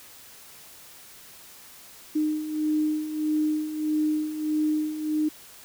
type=beating tone pair; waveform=sine; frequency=305.1 / 306.7 Hz; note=D#4 / D#4; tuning=-34 / -25 cents; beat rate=1.6 Hz; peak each=-30 / -24 dBFS; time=2.15-5.29 s; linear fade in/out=10 ms; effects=white hiss -48 dBFS RMS until 5.64 s